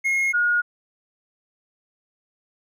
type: tone pair in turn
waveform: triangle / sine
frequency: 2155 / 1438.3 Hz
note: C#7 / F#6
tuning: -49 / -49 cents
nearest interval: perfect fifth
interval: 700 cents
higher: first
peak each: -17 dBFS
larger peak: neither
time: 0.04-0.33 / 0.33-0.62 s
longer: neither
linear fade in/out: 20 ms
effects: none